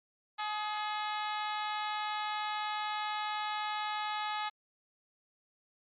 harmonic tone with a mistuned harmonic, 424.2 Hz, G#4, 37 cents sharp, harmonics 2 / 3 / 4 / 5 / 6 / 7 / 8 / 9 / 10, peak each -36 / -39 / -44 / -45 / -47 / -49 / -46 / -49 / -54 dBFS, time 0.38-4.5 s, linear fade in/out 20 ms, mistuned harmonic 3, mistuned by -24 cents, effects Opus 48 kbps

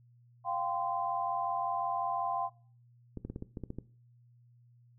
sine chord, F suspended second, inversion none, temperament equal with one note detuned, 698.5 / 784 / 1033.3 Hz, F5 / G5 / C6, 0 / 0 / -22 cents, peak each -35 dBFS, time 0.44-2.5 s, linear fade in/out 50 ms
clicks, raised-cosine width 3 ms, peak -26 dBFS, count 9, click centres 3.173 / 3.25 / 3.3 / 3.361 / 3.424 / 3.572 / 3.637 / 3.704 / 3.786 s
effects noise-tail reverb RT60 0.4 s tail -18 dB re dry + added 120 Hz sine -59 dBFS peak until 4.98 s

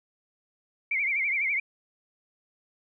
sine tone with vibrato, 2217 Hz, C#7, in tune, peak -24 dBFS, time 0.91-1.6 s, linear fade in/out 5 ms, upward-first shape triangle, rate 12 Hz, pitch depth 140 cents each way, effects none

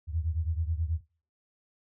sine beating tone pair, 78.6 / 87.9 Hz, D#2 / F2, +18 / +12 cents, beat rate 9.3 Hz, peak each -29 / -32 dBFS, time 0.07-1.01 s, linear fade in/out 50 ms, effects noise-tail reverb RT60 0.4 s tail -20 dB re dry

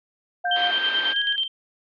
sine tone, 710 Hz, F5, 28 cents sharp, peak -23 dBFS, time 0.44-0.71 s, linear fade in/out 10 ms
sine tone with pitch glide, 1574 to 1651.3 Hz, G6 to G#6, +7 to -10 cents, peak -25 dBFS, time 0.45-1.36 s, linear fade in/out 5 ms, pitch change +83 cents, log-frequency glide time 1.09-1.19 s
sine tone with tremolo, 3136 Hz, G7, in tune, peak -20 dBFS, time 0.51-1.48 s, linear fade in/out 5 ms, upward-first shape square, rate 9.2 Hz, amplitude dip 60%
white band-pass noise, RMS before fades -33 dBFS, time 0.55-1.14 s, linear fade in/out 20 ms, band 260 to 3400 Hz, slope 24 dB/octave
effects resampled to 11025 Hz

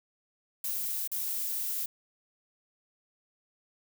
violet noise with dropouts, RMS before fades -33 dBFS, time 0.64-1.86 s, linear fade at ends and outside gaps 5 ms, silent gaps 1.076-1.116 s, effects none

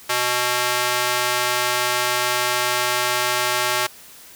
square tone with high-pass filter, 123.47 Hz, B2, in tune, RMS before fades -21 dBFS, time 0.09-3.87 s, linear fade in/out 10 ms, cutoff 910 Hz, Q 0.65, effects white hiss -44 dBFS RMS until 4.35 s

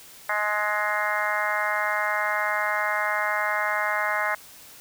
harmonic tone with a mistuned harmonic, 210 Hz, G#3, 19 cents sharp, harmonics 3 / 4 / 5 / 6 / 7 / 8 / 9 / 10, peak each -31 / -31 / -31 / -31 / -31 / -31 / -31 / -31 dBFS, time 0.29-4.35 s, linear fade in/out 5 ms, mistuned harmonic 9, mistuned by -17 cents, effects white hiss -47 dBFS RMS until 4.8 s

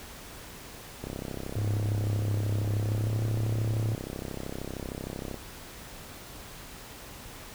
click train, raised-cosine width 2 ms, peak -22 dBFS, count 143, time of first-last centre 1.04-5.343 s, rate 33 Hz
triangle tone with pitch glide, 103.83 to 110 Hz, G#2 to A2, 0 to 0 cents, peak -24 dBFS, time 1.56-3.95 s, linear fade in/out 5 ms, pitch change +100 cents, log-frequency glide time 2.77-3.2 s
effects pink hiss -45 dBFS RMS until 7.54 s

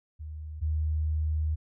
sine tone pair in turn, 77 / 77.49 Hz, D#2 / D#2, -17 / -7 cents, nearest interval unison, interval 10 cents, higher second, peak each -36 / -25 dBFS, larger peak second, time 0.19-0.61 / 0.61-1.56 s, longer second, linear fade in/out 20 ms, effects none

